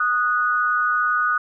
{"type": "tone pair together", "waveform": "sine", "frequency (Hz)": [1235, 1472.6], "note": ["D#6", "F#6"], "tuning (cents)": [-13, -9], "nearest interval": "minor third", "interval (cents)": 304, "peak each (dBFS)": -20, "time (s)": [0, 1.38], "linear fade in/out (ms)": 5, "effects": []}